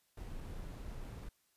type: noise with sample-and-hold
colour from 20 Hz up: brown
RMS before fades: -45 dBFS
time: 0.17-1.29 s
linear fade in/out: 5 ms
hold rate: 11025 Hz
effects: white hiss -75 dBFS RMS until 1.56 s + resampled to 32000 Hz